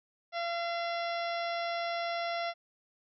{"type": "harmonic tone with a mistuned harmonic", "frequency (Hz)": 683, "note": "F5", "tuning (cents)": -39, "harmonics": [1, 2, 3, 4, 5, 6, 7, 8], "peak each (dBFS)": [-33, -40, -40, -47, -45, -48, -51, -49], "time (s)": [0.32, 2.54], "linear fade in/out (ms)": 50, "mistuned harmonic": 7, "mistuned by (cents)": 34, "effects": []}